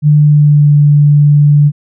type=tone with pitch glide; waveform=sine; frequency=149.1 to 146.45 Hz; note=D3 to D3; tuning=+27 to -5 cents; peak=-3 dBFS; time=0.02-1.72 s; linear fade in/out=50 ms; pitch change=-32 cents; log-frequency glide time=0.18-0.72 s; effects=none